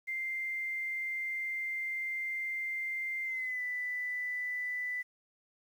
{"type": "tone with pitch glide", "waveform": "sine", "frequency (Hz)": [2093, 1988.1], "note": ["C7", "B6"], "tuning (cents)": [0, 11], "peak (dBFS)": -33, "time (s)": [0.07, 5.03], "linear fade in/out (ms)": 20, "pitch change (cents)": -89, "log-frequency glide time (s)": [3.24, 3.62], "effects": ["10-bit"]}